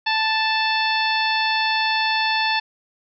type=harmonic tone; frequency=880 Hz; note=A5; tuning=in tune; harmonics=1 / 2 / 3 / 4 / 5 / 6; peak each=-22 / -24 / -25 / -27 / -27 / -34 dBFS; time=0.06-2.6 s; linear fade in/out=10 ms; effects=none